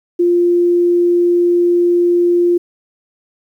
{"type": "tone", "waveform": "sine", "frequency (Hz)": 349.2, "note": "F4", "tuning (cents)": 0, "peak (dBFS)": -9, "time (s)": [0.19, 2.58], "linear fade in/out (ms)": 10, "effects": ["8-bit"]}